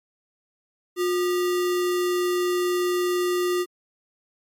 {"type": "tone with sample-and-hold", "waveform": "sine", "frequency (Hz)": 358, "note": "F4", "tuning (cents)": 43, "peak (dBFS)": -20, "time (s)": [0.96, 3.66], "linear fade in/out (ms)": 50, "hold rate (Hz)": 1575, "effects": ["MP3 64 kbps"]}